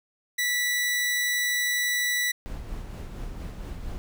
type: tone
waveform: sawtooth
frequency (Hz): 1962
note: B6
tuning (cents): -12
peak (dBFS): -20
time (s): 0.38-2.32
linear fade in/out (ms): 10
type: noise with tremolo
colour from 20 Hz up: brown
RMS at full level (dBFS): -34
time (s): 2.46-3.98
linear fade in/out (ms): 0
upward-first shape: sine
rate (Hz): 4.3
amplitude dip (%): 35
effects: none